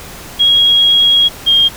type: tone pair in turn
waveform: sine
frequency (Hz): 3297 / 3225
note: G#7 / G7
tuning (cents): -13 / +48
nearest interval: unison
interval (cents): 39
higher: first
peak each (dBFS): -6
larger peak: neither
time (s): 0.39-1.29 / 1.46-1.69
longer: first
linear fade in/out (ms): 20
effects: pink hiss -31 dBFS RMS until 1.76 s